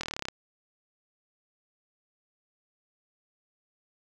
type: slowing click train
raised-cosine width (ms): 0.2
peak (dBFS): -15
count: 11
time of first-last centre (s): 0.01-0.285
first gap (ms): 24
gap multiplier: 1.03
effects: none